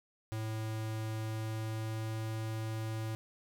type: tone with pitch glide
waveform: square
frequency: 110 to 110.64 Hz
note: A2 to A2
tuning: 0 to +10 cents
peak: -36 dBFS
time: 0.32-3.15 s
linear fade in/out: 0 ms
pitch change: +10 cents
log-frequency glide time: 1.19-2.15 s
effects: 11-bit